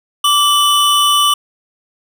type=tone pair together; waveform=square; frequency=1167 / 2987 Hz; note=D6 / F#7; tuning=-11 / +16 cents; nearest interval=octave + major third; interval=1627 cents; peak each=-13 dBFS; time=0.24-1.34 s; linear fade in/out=5 ms; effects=none